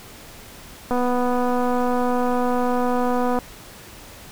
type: click train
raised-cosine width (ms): 1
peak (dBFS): -10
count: 613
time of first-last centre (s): 0.91-3.388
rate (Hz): 247
effects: pink hiss -42 dBFS RMS until 4.31 s